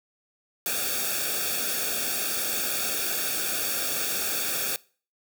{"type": "noise with comb filter", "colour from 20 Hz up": "white", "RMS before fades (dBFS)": -28, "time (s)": [0.66, 4.76], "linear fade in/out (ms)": 0, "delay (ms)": 0.99, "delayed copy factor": -0.9, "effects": ["noise-tail reverb RT60 0.4 s tail -22 dB re dry"]}